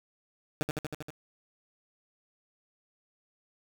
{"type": "tone with echo", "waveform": "15% pulse", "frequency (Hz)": 151.7, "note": "D#3", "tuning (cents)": -44, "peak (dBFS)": -21, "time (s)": [0.61, 0.63], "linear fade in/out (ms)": 0, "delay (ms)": 79, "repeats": 6, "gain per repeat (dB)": -2, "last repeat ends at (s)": 1.104, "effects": []}